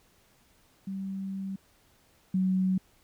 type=tone pair in turn; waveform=sine; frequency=193.3 / 187.15 Hz; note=G3 / F#3; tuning=-24 / +20 cents; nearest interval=minor second; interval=56 cents; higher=first; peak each=-32 / -23 dBFS; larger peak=second; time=0.87-1.56 / 2.34-2.78 s; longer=first; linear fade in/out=5 ms; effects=pink hiss -64 dBFS RMS until 3.03 s